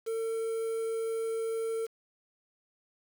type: tone with quantisation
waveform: triangle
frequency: 451.1 Hz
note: A4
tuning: 43 cents sharp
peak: -28 dBFS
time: 0.06-1.87 s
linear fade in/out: 20 ms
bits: 8
effects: none